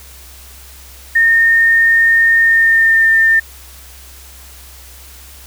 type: tone with pitch glide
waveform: sine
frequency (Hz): 1830 to 1802.7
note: A#6 to A6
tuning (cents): -32 to +42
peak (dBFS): -7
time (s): 1.15-3.4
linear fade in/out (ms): 10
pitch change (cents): -26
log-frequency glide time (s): 2.41-3.1
effects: added 65 Hz sine -38 dBFS peak until 5.46 s + white hiss -39 dBFS RMS until 5.46 s